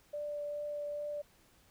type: tone with vibrato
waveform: sine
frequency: 587.3 Hz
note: D5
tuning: in tune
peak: -36 dBFS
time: 0.13-1.22 s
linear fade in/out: 10 ms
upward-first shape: triangle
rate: 2.4 Hz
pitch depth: 10 cents each way
effects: pink hiss -66 dBFS RMS until 1.7 s